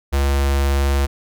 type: tone with notch filter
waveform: square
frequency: 69.3 Hz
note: C#2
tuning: in tune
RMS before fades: -17 dBFS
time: 0.12-1.07 s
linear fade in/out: 20 ms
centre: 160 Hz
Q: 0.87
effects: none